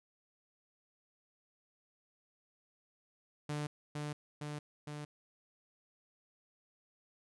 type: tone with echo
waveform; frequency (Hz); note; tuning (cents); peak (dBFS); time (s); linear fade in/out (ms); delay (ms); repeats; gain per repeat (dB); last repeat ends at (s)
sawtooth; 148.4; D3; +18; -32; 3.49-3.67; 5; 460; 3; -2; 5.05
effects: resampled to 24000 Hz